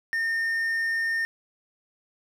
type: tone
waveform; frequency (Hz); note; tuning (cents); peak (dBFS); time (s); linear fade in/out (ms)
triangle; 1822; A#6; -40; -22; 0.13-1.25; 0
effects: none